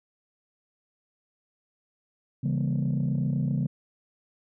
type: chord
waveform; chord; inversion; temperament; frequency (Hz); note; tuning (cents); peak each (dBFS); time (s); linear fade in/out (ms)
sine; C# diminished seventh; none; just; 138.59 / 166.31 / 199.57 / 239.5; C#3 / E3 / G3 / Bb3; 0 / +16 / +31 / +47; -25 / -29 / -30 / -31; 2.43-3.67; 10
effects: tanh soft clip ceiling -19 dBFS